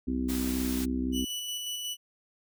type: harmonic tone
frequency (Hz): 64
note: C2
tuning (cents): -38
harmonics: 1 / 3 / 4 / 5 / 6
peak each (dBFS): -35 / -38 / -29 / -37 / -42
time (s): 0.07-1.25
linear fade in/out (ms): 10
type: noise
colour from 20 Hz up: white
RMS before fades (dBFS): -38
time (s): 0.28-0.86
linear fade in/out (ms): 20
type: tone with tremolo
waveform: sawtooth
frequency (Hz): 2960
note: F#7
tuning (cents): 0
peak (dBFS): -29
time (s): 1.12-1.97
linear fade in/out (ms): 50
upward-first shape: square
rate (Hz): 5.5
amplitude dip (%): 25
effects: none